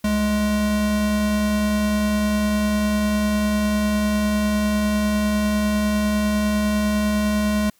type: tone pair together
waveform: square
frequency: 66.68 / 210 Hz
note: C2 / G#3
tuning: +33 / +19 cents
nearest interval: octave + minor sixth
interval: 1986 cents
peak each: -29 / -19 dBFS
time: 0.04-7.7 s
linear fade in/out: 5 ms
effects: white hiss -60 dBFS RMS until 7.79 s